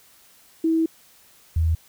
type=tone pair in turn; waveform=sine; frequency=324.4 / 81.1 Hz; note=E4 / E2; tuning=-28 / -28 cents; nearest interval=2 octaves; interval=2400 cents; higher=first; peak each=-17 dBFS; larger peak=neither; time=0.64-0.86 / 1.56-1.75 s; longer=first; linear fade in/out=5 ms; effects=white hiss -54 dBFS RMS until 1.88 s